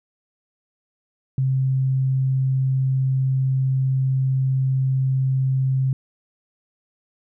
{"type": "tone", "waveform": "sine", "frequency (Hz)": 132.3, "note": "C3", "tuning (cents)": 20, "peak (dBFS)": -17, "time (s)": [1.38, 5.93], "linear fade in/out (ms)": 2, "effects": []}